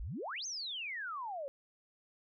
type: exponential two-way sweep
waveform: sine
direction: up then down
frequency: 42.01 to 6500 to 531 Hz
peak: -38 dBFS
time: 0-1.48 s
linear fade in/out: 0 ms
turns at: 0.46 s
effects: none